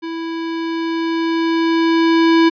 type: tone with level ramp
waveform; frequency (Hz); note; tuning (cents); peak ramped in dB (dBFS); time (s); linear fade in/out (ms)
square; 329.6; E4; 0; -24 to -9; 0.02-2.5; 20
effects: resampled to 11025 Hz